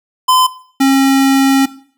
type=tone pair in turn; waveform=square; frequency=1022 / 270.7 Hz; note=C6 / C#4; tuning=-41 / -41 cents; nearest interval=octave + major seventh; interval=2300 cents; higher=first; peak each=-8 dBFS; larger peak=neither; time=0.28-0.47 / 0.8-1.66 s; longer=second; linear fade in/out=10 ms; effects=noise-tail reverb RT60 0.5 s tail -17 dB re dry